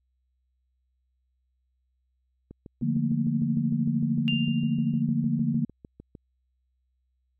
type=click train; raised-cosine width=3 ms; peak=-30 dBFS; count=25; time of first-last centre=2.51-6.152 s; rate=6.59 Hz
type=chord; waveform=sine; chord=Bb major seventh; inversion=first; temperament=equal; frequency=146.83 / 174.61 / 220 / 233.1 Hz; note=D3 / F3 / A3 / Bb3; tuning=0 / 0 / 0 / 0 cents; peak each=-28 / -31 / -31 / -26 dBFS; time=2.82-5.65 s; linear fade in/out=5 ms
type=tone with exponential decay; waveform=sine; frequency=2794 Hz; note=F7; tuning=in tune; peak=-25 dBFS; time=4.28-5.02 s; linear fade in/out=0 ms; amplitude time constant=160 ms
effects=added 63 Hz sine -70 dBFS peak until 7.39 s